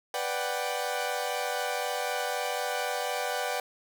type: chord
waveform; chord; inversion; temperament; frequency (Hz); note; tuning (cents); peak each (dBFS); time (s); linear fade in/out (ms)
sawtooth; G major seventh; first; equal; 493.9 / 587.3 / 740 / 784; B4 / D5 / F#5 / G5; 0 / 0 / 0 / 0; -31; 0.14-3.6; 2
effects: none